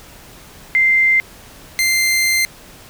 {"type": "tone pair in turn", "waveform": ["sine", "sawtooth"], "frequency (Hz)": [2087, 2087], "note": ["C7", "C7"], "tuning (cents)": [-5, -5], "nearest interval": "unison", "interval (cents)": 0, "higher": "neither", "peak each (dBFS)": -10, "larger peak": "neither", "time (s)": [[0.75, 1.2], [1.79, 2.45]], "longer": "second", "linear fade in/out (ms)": 0, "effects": ["pink hiss -41 dBFS RMS until 2.89 s"]}